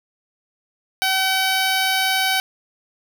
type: tone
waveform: 10% pulse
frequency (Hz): 762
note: G5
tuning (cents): -49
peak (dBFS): -9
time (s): 1.02-2.4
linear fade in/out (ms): 0
effects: none